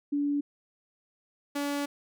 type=tone pair in turn; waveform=sine / sawtooth; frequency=287.7 / 285.9 Hz; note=D4 / D4; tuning=-36 / -46 cents; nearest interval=unison; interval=10 cents; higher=first; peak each=-25 dBFS; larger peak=neither; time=0.12-0.41 / 1.55-1.86 s; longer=second; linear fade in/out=10 ms; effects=none

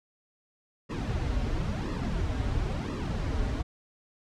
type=noise with flanger; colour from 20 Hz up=brown; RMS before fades=-30 dBFS; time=0.89-3.63 s; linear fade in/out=20 ms; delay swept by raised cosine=1.3 to 6 ms; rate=0.98 Hz; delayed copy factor=-0.75; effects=low-pass 6000 Hz 12 dB/octave

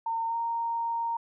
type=tone with pitch glide; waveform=sine; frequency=912 to 926.9 Hz; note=A#5 to A#5; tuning=-38 to -10 cents; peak=-27 dBFS; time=0.06-1.17 s; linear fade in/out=5 ms; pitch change=+28 cents; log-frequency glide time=0.27-0.36 s; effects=none

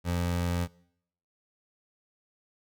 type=tone; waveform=25% pulse; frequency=87.31 Hz; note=F2; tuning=in tune; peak=-23 dBFS; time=0.04-0.68 s; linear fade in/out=50 ms; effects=noise-tail reverb RT60 0.7 s tail -23 dB re dry

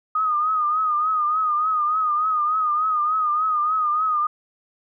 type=tone with vibrato; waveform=sine; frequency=1239 Hz; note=D#6; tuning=8 cents flat; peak=-18 dBFS; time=0.15-4.27 s; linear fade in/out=5 ms; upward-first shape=triangle; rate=3.4 Hz; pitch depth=79 cents each way; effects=none

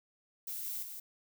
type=noise with echo; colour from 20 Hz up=violet; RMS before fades=-40 dBFS; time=0.47-0.83 s; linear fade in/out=5 ms; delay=170 ms; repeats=1; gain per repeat=-5 dB; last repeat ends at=1 s; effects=none

